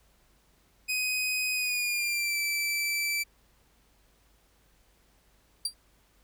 sawtooth tone with pitch glide, 2507 to 2326 Hz, D#7 to D7, +12 to -17 cents, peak -24 dBFS, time 0.88-3.24 s, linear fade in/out 20 ms, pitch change -129 cents, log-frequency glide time 1.53-2.38 s
30% pulse tone with exponential decay, 4727 Hz, D8, 10 cents sharp, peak -21 dBFS, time 5.65-5.74 s, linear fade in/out 5 ms, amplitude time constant 19 ms
effects added 50 Hz sine -66 dBFS peak until 6.23 s + pink hiss -66 dBFS RMS until 6.23 s

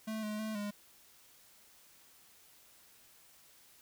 square tone with pitch steps, 218.8 / 212.2 / 217.6 / 205.8 Hz, A3 / G#3 / A3 / G#3, -9 / +38 / -19 / -16 cents, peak -37 dBFS, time 0.07-0.71 s, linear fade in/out 10 ms, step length 160 ms, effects white hiss -62 dBFS RMS until 3.81 s

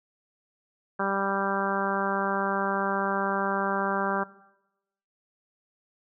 harmonic tone, 196.4 Hz, G3, 4 cents sharp, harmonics 1 / 2 / 3 / 4 / 5 / 6 / 7 / 8, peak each -33 / -33 / -33 / -33 / -33 / -33 / -33 / -33 dBFS, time 0.99-4.24 s, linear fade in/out 10 ms, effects noise-tail reverb RT60 0.9 s tail -19 dB re dry

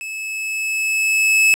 45% pulse tone with level ramp, 2599 Hz, E7, 25 cents flat, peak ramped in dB -27 to -10 dBFS, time 0.01-1.54 s, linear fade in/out 0 ms, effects low-pass 12000 Hz 12 dB/octave

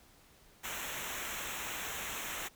pink noise with comb filter, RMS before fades -40 dBFS, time 0.63-2.49 s, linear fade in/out 20 ms, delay 0.21 ms, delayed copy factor -0.8, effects pink hiss -62 dBFS RMS until 2.55 s

